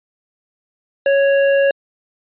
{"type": "tone with hard clipping", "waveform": "triangle", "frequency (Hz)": 554.4, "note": "C#5", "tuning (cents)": 0, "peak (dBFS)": -13, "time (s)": [1.06, 1.71], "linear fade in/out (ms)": 2, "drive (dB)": 17, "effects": ["resampled to 8000 Hz"]}